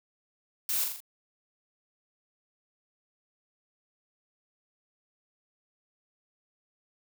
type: noise with echo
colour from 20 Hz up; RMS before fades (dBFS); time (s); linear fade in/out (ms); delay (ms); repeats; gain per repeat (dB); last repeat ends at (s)
blue; -30; 0.69-0.84; 2; 41; 4; -4; 1.004
effects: none